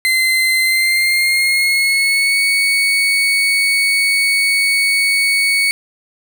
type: tone with pitch glide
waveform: 35% pulse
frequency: 2065 to 2226 Hz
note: C7 to C#7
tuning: -23 to +7 cents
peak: -10 dBFS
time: 0.05-5.71 s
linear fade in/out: 0 ms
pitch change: +130 cents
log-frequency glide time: 0.62-2.38 s
effects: none